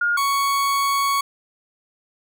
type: tone pair in turn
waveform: sine / 40% pulse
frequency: 1421 / 1113.6 Hz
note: F6 / C#6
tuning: +30 / +8 cents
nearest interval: major third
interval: 422 cents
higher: first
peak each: -17 dBFS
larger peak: neither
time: 0.01-0.17 / 0.17-1.21 s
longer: second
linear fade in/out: 5 ms
effects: none